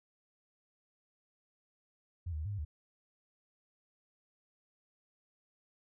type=tone with pitch steps; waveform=sine; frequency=87.1 / 76.6 / 77.3 / 102.8 / 101.4 / 75 Hz; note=F2 / D#2 / D#2 / G#2 / G#2 / D2; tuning=-4 / -27 / -11 / -17 / -41 / +37 cents; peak=-35 dBFS; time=2.26-2.65 s; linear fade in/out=10 ms; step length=65 ms; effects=none